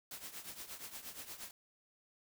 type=noise with tremolo; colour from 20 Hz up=white; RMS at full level=-45 dBFS; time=0.11-1.51 s; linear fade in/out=2 ms; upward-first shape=triangle; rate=8.5 Hz; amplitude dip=80%; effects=none